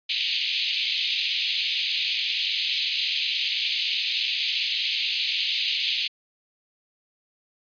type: band-pass noise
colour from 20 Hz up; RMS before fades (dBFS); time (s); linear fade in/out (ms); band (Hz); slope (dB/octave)
white; -26; 0.09-6.08; 10; 2400 to 4400; 48
effects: resampled to 11025 Hz